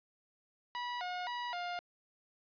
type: tone with pitch steps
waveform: sawtooth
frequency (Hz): 974 / 721 / 970 / 706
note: B5 / F#5 / B5 / F5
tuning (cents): -24 / -45 / -31 / +19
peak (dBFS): -33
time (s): 0.75-1.79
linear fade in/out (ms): 0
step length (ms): 260
effects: resampled to 11025 Hz + 12-bit